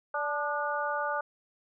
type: harmonic tone with a mistuned harmonic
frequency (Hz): 291.3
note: D4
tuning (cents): -14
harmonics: 2 / 3 / 4 / 5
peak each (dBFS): -34 / -34 / -34 / -34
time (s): 0.14-1.21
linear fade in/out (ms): 5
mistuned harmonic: 4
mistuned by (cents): +49
effects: none